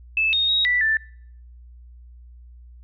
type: tone with pitch steps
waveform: sine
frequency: 2622 / 3713 / 3789 / 1969 / 1767 Hz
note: E7 / A#7 / A#7 / B6 / A6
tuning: -10 / -8 / +27 / -6 / +7 cents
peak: -17 dBFS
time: 0.17-0.97 s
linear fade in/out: 2 ms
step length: 160 ms
effects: noise-tail reverb RT60 0.7 s tail -26 dB re dry + added 60 Hz sine -42 dBFS peak until 2.83 s